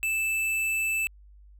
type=tone with hard clipping; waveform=sine; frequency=2637 Hz; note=E7; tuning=in tune; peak=-26 dBFS; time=0.03-1.07 s; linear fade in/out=0 ms; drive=13 dB; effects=added 50 Hz sine -49 dBFS peak until 1.59 s